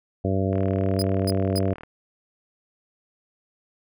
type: harmonic tone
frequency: 96.1 Hz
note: G2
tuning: 34 cents flat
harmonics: 1 / 2 / 3 / 4 / 5 / 6 / 7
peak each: -24 / -27 / -29 / -30 / -31 / -32 / -32 dBFS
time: 0.24-1.74 s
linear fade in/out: 10 ms
type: click train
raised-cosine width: 0.5 ms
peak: -24 dBFS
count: 52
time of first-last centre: 0.53-1.834 s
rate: 39.1 Hz
type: tone bursts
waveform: sawtooth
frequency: 4978 Hz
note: D#8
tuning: in tune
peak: -24 dBFS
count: 3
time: 0.99-1.589 s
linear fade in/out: 2 ms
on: 33 ms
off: 250 ms
effects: none

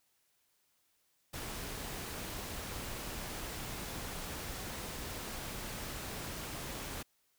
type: noise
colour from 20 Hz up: pink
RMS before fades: -42 dBFS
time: 1.33-7.03 s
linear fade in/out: 10 ms
effects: white hiss -75 dBFS RMS until 7.38 s

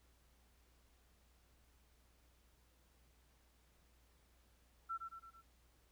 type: tone with echo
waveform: sine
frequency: 1344 Hz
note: E6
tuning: 33 cents sharp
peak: -39 dBFS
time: 4.89-4.98 s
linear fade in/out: 20 ms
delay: 110 ms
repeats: 4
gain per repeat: -5 dB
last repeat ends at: 5.42 s
effects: added 60 Hz sine -70 dBFS peak until 5.91 s + pink hiss -74 dBFS RMS until 5.91 s

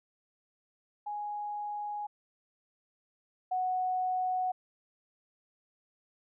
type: tone pair in turn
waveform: sine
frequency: 830.6 / 738.9 Hz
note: G#5 / F#5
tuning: 0 / -3 cents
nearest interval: major second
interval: 203 cents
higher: first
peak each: -34 / -28 dBFS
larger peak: second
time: 1.06-2.07 / 3.51-4.52 s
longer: neither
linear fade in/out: 10 ms
effects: none

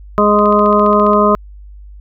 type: harmonic tone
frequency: 207.7 Hz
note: G#3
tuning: in tune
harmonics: 1 / 2 / 3 / 5 / 6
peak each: -14 / -14 / -14 / -14 / -14 dBFS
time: 0.18-1.35 s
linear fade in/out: 0 ms
type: click train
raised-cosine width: 0.3 ms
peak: -17 dBFS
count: 12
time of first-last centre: 0.39-1.133 s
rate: 14.8 Hz
effects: added 50 Hz sine -32 dBFS peak until 2 s

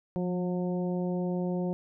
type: harmonic tone with a mistuned harmonic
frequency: 180 Hz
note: F#3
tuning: 47 cents flat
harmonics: 1 / 2 / 3 / 4 / 5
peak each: -29 / -34 / -37 / -43 / -47 dBFS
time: 0.16-1.73 s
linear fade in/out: 0 ms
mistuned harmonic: 1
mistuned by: -23 cents
effects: none

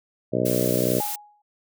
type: harmonic tone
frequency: 61.74 Hz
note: B1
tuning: in tune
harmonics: 2 / 3 / 4 / 5 / 6 / 7 / 8 / 9 / 10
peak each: -29 / -29 / -29 / -29 / -29 / -29 / -29 / -29 / -29 dBFS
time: 0.32-1.01 s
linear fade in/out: 20 ms
type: noise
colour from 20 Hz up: blue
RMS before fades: -30 dBFS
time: 0.45-1.16 s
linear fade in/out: 10 ms
type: tone with exponential decay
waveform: sine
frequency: 832 Hz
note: G#5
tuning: 3 cents sharp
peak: -24 dBFS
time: 1-1.42 s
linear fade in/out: 5 ms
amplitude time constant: 90 ms
effects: none

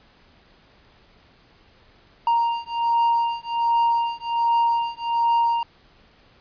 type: beating tone pair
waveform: triangle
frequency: 932.3 / 933.6 Hz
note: A#5 / A#5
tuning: 0 / +2 cents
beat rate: 1.3 Hz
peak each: -20 / -20 dBFS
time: 2.27-5.63 s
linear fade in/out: 2 ms
effects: pink hiss -55 dBFS RMS until 6.4 s + resampled to 11025 Hz

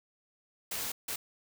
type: noise bursts at uneven times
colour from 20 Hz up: white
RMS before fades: -36 dBFS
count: 2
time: 0.71-0.92 / 1.08-1.16 s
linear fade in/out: 5 ms
effects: none

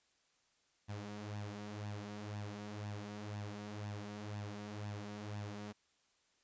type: tone with flanger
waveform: sawtooth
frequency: 103.83 Hz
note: G#2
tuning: in tune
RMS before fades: -45 dBFS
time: 0.88-5.73 s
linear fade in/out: 20 ms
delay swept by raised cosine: 1.1 to 5.5 ms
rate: 2 Hz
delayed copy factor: +0.6
effects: white hiss -75 dBFS RMS until 6.43 s + resampled to 16000 Hz

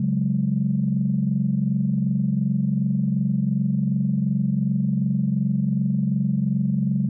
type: chord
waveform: sine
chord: C# suspended fourth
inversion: none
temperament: equal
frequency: 138.59 / 185 / 207.7 Hz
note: C#3 / F#3 / G#3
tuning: 0 / 0 / 0 cents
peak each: -23 dBFS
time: 0-7.09 s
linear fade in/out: 5 ms
effects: tanh soft clip ceiling -9 dBFS

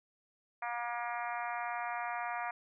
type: harmonic tone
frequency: 238.3 Hz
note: A#3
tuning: 38 cents sharp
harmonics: 3 / 4 / 5 / 6 / 7 / 8 / 9 / 10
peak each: -39 / -41 / -43 / -45 / -46 / -47 / -48 / -49 dBFS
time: 0.62-2.51 s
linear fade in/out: 5 ms
effects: none

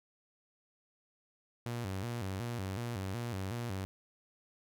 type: tone with vibrato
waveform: sawtooth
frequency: 106.7 Hz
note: G#2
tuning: 47 cents sharp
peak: -32 dBFS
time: 1.66-3.85 s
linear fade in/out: 0 ms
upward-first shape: square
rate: 2.7 Hz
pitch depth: 190 cents each way
effects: none

